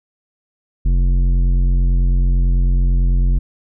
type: tone with tanh clipping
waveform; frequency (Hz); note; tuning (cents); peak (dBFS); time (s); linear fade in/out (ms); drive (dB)
sine; 44.54; F1; +35; -13; 0.85-3.39; 10; 11
effects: none